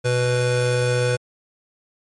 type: tone pair together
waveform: square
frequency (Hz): 123.47 / 493.9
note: B2 / B4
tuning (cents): 0 / 0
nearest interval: 2 octaves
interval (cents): 2400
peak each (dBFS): -21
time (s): 0.04-1.17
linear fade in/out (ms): 20
effects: MP3 48 kbps